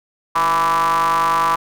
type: ring-modulated tone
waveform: square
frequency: 85 Hz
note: F2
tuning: 46 cents flat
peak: -12 dBFS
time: 0.35-1.56 s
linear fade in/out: 10 ms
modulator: 1080 Hz
effects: none